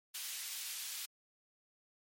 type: high-pass noise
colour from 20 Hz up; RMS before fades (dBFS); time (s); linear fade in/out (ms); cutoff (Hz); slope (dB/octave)
pink; -43; 0.14-1.06; 10; 3000; 12
effects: MP3 64 kbps